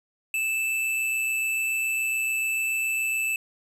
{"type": "tone with amplitude modulation", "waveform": "square", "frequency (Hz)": 2637, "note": "E7", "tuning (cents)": 0, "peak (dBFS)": -23, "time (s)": [0.34, 3.36], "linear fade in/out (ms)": 2, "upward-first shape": "sine", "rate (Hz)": 127, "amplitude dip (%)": 35, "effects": ["resampled to 32000 Hz", "9-bit"]}